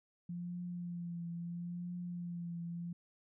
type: tone with vibrato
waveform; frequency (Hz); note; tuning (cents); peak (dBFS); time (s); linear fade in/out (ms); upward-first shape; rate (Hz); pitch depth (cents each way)
sine; 173.4; F3; -12; -39; 0.29-2.93; 5; triangle; 0.75; 38
effects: none